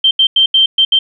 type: tone bursts at uneven times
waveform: sine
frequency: 3136 Hz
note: G7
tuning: in tune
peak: -6 dBFS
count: 6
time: 0.04-0.11 / 0.19-0.27 / 0.36-0.46 / 0.54-0.66 / 0.78-0.85 / 0.92-0.99 s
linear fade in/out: 5 ms
effects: none